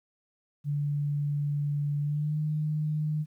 sine tone with pitch glide, 145.2 to 152.6 Hz, D3 to D#3, -19 to -33 cents, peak -26 dBFS, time 0.64-3.26 s, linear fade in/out 50 ms, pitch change +86 cents, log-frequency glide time 2-2.38 s, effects 11-bit

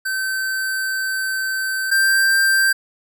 square tone pair in turn, 1543 / 1574.5 Hz, G6 / G6, -28 / +7 cents, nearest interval unison, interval 35 cents, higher second, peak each -21 / -14 dBFS, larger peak second, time 0.05-1.91 / 1.91-2.73 s, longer first, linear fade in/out 10 ms, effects none

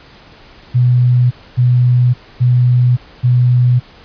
sine tone bursts, 123.8 Hz, B2, 5 cents sharp, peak -7 dBFS, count 4, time 0.74-3.8 s, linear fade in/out 20 ms, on 570 ms, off 260 ms, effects pink hiss -41 dBFS RMS until 4.04 s + resampled to 11025 Hz

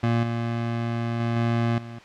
25% pulse tone with level steps, 116.8 Hz, A#2, 4 cents sharp, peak -16 / -21 / -19 / -17 / -32 dBFS, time 0.03-1.99 s, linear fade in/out 5 ms, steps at 0.23 / 1.2 / 1.36 / 1.78 s, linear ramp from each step 2 ms, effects white hiss -47 dBFS RMS until 2.04 s + low-pass 3000 Hz 12 dB/octave

